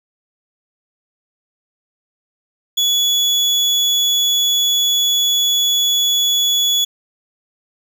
35% pulse tone, 3400 Hz, G#7, 40 cents sharp, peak -11 dBFS, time 2.77-6.85 s, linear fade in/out 10 ms, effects none

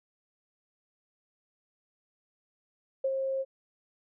sine tone with ADSR envelope, 535 Hz, C5, 38 cents sharp, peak -24 dBFS, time 3.04-3.45 s, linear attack 7 ms, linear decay 52 ms, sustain -4 dB, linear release 40 ms, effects none

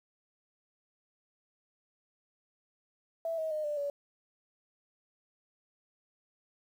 sine tone with pitch steps, 659.3 / 636.1 / 613.7 / 592.1 / 571.3 Hz, E5 / D#5 / D#5 / D5 / D5, 0 / +38 / -24 / +14 / -48 cents, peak -31 dBFS, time 3.25-3.9 s, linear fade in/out 2 ms, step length 130 ms, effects 10-bit

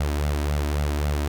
sawtooth tone with flanger, 73.42 Hz, D2, in tune, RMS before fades -24 dBFS, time 0-1.28 s, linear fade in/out 5 ms, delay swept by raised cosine 1.4 to 3.2 ms, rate 3.7 Hz, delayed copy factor +0.6, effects none

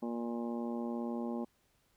harmonic tone, 118 Hz, A#2, 22 cents sharp, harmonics 2 / 3 / 4 / 5 / 6 / 7 / 8 / 9, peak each -36 / -42 / -46 / -46 / -58 / -47 / -58 / -53 dBFS, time 0.02-1.45 s, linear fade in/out 10 ms, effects pink hiss -73 dBFS RMS until 1.96 s

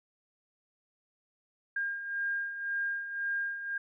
sine beating tone pair, 1609 / 1610.9 Hz, G6 / G6, +45 / +47 cents, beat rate 1.9 Hz, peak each -39 / -32 dBFS, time 1.76-3.78 s, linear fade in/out 5 ms, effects none

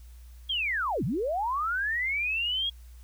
sine linear two-way sweep, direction down then up, 3322 to 104 to 3322 Hz, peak -26 dBFS, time 0.49-2.7 s, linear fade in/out 10 ms, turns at 1.04 s, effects added 60 Hz sine -45 dBFS peak until 3.03 s + white hiss -62 dBFS RMS until 3.03 s

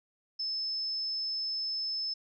sine tone, 5240 Hz, E8, 11 cents flat, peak -31 dBFS, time 0.39-2.14 s, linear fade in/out 10 ms, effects none

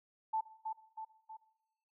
sine tone with echo, 880 Hz, A5, in tune, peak -31 dBFS, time 0.33-0.41 s, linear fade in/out 10 ms, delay 320 ms, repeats 3, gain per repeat -5 dB, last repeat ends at 1.37 s, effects noise-tail reverb RT60 0.9 s tail -17 dB re dry

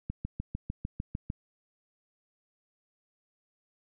click train, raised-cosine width 5 ms, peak -21 dBFS, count 9, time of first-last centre 0.1-1.301 s, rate 6.66 Hz, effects none

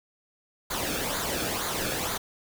pink noise with flanger, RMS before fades -30 dBFS, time 0.7-2.18 s, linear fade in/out 10 ms, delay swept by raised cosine 0.36 to 1.04 ms, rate 2.1 Hz, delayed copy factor -0.6, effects none

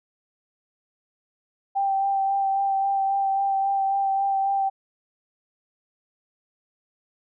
sine tone with vibrato, 784 Hz, G5, in tune, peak -20 dBFS, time 1.75-4.7 s, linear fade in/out 20 ms, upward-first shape sine, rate 3.7 Hz, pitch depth 16 cents each way, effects none

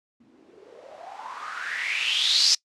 violet noise with low-pass filter sweep, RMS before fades -27 dBFS, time 0.2-2.55 s, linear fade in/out 5 ms, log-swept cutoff 230 to 5300 Hz, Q 6.5, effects noise-tail reverb RT60 0.1 s tail -23 dB re dry + low-pass 8000 Hz 12 dB/octave

